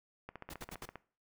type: click train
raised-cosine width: 0.5 ms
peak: -29 dBFS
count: 11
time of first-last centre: 0.29-0.957 s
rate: 15 Hz
type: noise bursts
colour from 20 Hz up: pink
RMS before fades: -46 dBFS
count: 4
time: 0.5-0.856 s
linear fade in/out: 5 ms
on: 38 ms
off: 68 ms
effects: noise-tail reverb RT60 0.4 s tail -19 dB re dry